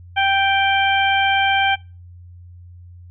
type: harmonic tone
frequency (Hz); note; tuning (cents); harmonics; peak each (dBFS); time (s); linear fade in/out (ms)
784; G5; 0; 1 / 2 / 3 / 4; -17 / -20 / -22 / -23; 0.16-1.76; 20
effects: noise-tail reverb RT60 0.3 s tail -22 dB re dry + added 88 Hz sine -38 dBFS peak until 3.1 s